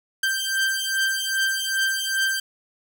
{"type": "beating tone pair", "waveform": "sawtooth", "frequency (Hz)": [1568, 1570.5], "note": ["G6", "G6"], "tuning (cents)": [0, 3], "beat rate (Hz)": 2.5, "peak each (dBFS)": [-21, -21], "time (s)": [0.23, 2.4], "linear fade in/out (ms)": 5, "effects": []}